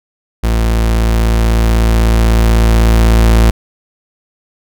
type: tone with level ramp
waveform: 40% pulse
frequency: 56.2 Hz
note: A1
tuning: 37 cents sharp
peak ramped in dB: -9 to -4 dBFS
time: 0.43-3.51 s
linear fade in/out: 10 ms
effects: none